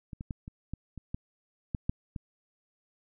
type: clicks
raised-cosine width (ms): 5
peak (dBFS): -28 / -26 / -22 / -29 / -23 / -29 / -21 / -18 / -15 / -24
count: 10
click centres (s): 0.132 / 0.209 / 0.308 / 0.479 / 0.736 / 0.977 / 1.145 / 1.748 / 1.895 / 2.162
effects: none